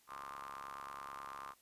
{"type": "ring-modulated tone", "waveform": "sawtooth", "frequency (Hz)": 69.3, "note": "C#2", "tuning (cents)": 0, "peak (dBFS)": -39, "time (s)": [0.07, 1.55], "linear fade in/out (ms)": 50, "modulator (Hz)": 1130, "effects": ["white hiss -69 dBFS RMS until 1.61 s", "resampled to 32000 Hz"]}